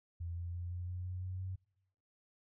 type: tone with pitch steps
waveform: sine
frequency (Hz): 85.3 / 86.44 / 87.6 / 88.77 / 89.96 / 91.16 / 92.38 / 93.61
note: F2 / F2 / F2 / F2 / F#2 / F#2 / F#2 / F#2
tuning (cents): -40 / -17 / +6 / +29 / -48 / -25 / -2 / +21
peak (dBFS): -38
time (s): 0.2-1.56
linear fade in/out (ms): 10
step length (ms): 170
effects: noise-tail reverb RT60 0.9 s tail -26 dB re dry